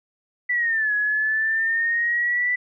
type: exponential two-way sweep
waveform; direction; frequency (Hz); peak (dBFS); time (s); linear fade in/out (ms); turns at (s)
sine; down then up; 1983 to 1676 to 1983; -19; 0.49-2.56; 10; 0.94
effects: none